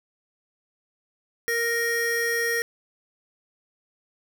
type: tone pair together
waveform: square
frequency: 466.2 / 1864.7 Hz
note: A#4 / A#6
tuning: 0 / 0 cents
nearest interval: 2 octaves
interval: 2400 cents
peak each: -28 / -25 dBFS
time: 1.48-2.62 s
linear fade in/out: 0 ms
effects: none